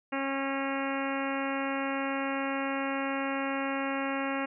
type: harmonic tone with a mistuned harmonic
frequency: 272.7 Hz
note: C#4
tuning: 28 cents flat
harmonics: 1 / 2 / 3 / 4 / 5 / 6 / 7 / 8 / 9 / 10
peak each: -33 / -36 / -38 / -39 / -40 / -41 / -41 / -42 / -43 / -43 dBFS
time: 0.12-4.46 s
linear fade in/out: 10 ms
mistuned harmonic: 10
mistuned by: +27 cents
effects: none